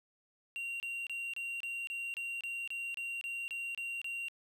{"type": "tone bursts", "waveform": "triangle", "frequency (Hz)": 2759, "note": "F7", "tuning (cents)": -22, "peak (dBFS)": -35, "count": 14, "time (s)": [0.56, 4.284], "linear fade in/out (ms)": 0, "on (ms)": 240, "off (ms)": 28, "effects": ["11-bit"]}